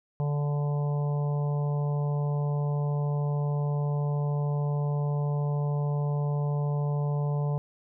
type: harmonic tone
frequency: 145.6 Hz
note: D3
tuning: 15 cents flat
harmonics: 1 / 3 / 4 / 5 / 6 / 7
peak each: -25 / -38 / -40 / -43 / -43 / -46 dBFS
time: 0.2-7.58 s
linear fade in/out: 0 ms
effects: none